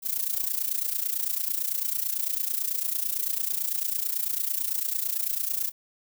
violet noise with amplitude modulation, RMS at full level -25 dBFS, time 0.02-5.72 s, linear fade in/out 50 ms, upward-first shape sine, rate 29 Hz, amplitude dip 80%, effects none

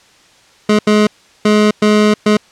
25% pulse tone bursts at uneven times, 211.2 Hz, G#3, 29 cents sharp, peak -4 dBFS, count 5, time 0.69-0.79 / 0.87-1.07 / 1.45-1.71 / 1.82-2.14 / 2.26-2.37 s, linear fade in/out 5 ms, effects white hiss -47 dBFS RMS until 2.51 s + low-pass 6000 Hz 12 dB/octave

